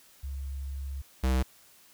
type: tone pair in turn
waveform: sine / square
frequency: 68.5 / 64.66 Hz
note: C#2 / C2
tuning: -20 / -20 cents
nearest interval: minor second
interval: 100 cents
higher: first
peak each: -33 / -24 dBFS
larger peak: second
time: 0.23-1.02 / 1.23-1.43 s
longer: first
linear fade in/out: 10 ms
effects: white hiss -58 dBFS RMS until 1.93 s